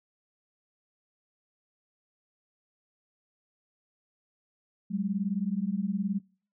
sine beating tone pair, 188.8 / 207.8 Hz, F#3 / G#3, +35 / +1 cents, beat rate 19 Hz, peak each -30 dBFS, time 4.9-6.2 s, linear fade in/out 20 ms, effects noise-tail reverb RT60 0.5 s tail -26 dB re dry

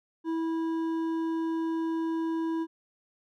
triangle tone with hard clipping, 326.5 Hz, E4, 17 cents flat, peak -29 dBFS, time 0.24-2.67 s, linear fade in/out 50 ms, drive 11 dB, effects none

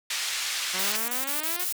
pink band-pass noise, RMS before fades -30 dBFS, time 0.1-0.97 s, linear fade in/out 5 ms, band 2200 to 8200 Hz, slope 12 dB/octave
5% pulse exponential sweep, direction up, 180.5 to 370 Hz, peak -22 dBFS, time 0.73-1.65 s, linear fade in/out 20 ms
blue noise bursts, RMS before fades -29 dBFS, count 6, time 0.79-1.725 s, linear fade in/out 0 ms, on 130 ms, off 31 ms
effects none

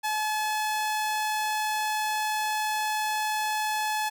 sawtooth tone, 857 Hz, A5, 46 cents flat, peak -22 dBFS, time 0.03-4.1 s, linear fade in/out 20 ms, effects none

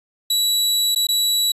sawtooth tone with dropouts, 3920 Hz, B7, 14 cents flat, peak -13 dBFS, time 0.3-1.52 s, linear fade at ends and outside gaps 5 ms, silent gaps 0.949-0.959 / 1.07-1.087 s, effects resampled to 32000 Hz

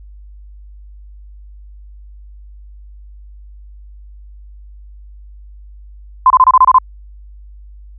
sine tone bursts, 1026 Hz, C6, 34 cents flat, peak -3 dBFS, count 8, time 6.26-6.785 s, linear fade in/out 2 ms, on 42 ms, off 27 ms, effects added 50 Hz sine -34 dBFS peak until 7.98 s

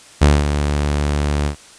sawtooth tone with ADSR envelope, 73 Hz, D2, 10 cents flat, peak -3 dBFS, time 0.21-1.56 s, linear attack 13 ms, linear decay 210 ms, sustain -9 dB, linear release 97 ms, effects white hiss -43 dBFS RMS until 1.78 s + resampled to 22050 Hz

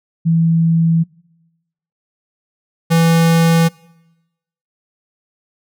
sine / square tone pair in turn, 164.81 / 165.65 Hz, E3 / E3, 0 / +9 cents, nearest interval unison, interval 9 cents, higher second, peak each -10 dBFS, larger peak neither, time 0.25-1.04 / 2.9-3.69 s, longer neither, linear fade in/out 20 ms, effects noise-tail reverb RT60 1.0 s tail -24 dB re dry

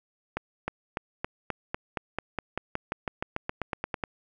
accelerating click train, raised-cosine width 0.5 ms, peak -14 dBFS, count 21, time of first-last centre 0.37-4.038 s, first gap 310 ms, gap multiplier 0.94, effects none

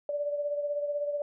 sine beating tone pair, 581 / 597 Hz, D5 / D5, -19 / +28 cents, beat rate 16 Hz, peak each -29 / -38 dBFS, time 0.09-1.22 s, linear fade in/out 2 ms, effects none

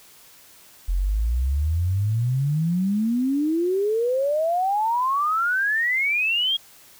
sine exponential sweep, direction up, 42.35 to 3300 Hz, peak -19 dBFS, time 0.88-6.57 s, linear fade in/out 10 ms, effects white hiss -50 dBFS RMS until 6.99 s

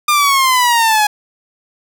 sawtooth exponential sweep, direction down, 1213 to 830.6 Hz, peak -6 dBFS, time 0.08-1.07 s, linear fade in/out 5 ms, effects none

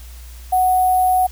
sine tone with sample-and-hold, 740 Hz, F#5, in tune, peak -12 dBFS, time 0.52-1.27 s, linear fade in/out 10 ms, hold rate 11025 Hz, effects added 60 Hz sine -34 dBFS peak until 1.31 s + white hiss -45 dBFS RMS until 1.31 s

